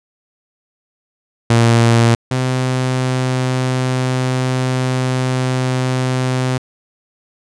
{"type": "tone pair in turn", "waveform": "sawtooth", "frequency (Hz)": [116.54, 128.51], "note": ["A#2", "C3"], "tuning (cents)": [0, -31], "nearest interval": "major second", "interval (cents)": 169, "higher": "second", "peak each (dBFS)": [-5, -11], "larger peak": "first", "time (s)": [[1.5, 2.15], [2.31, 6.58]], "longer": "second", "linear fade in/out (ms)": 5, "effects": ["resampled to 22050 Hz"]}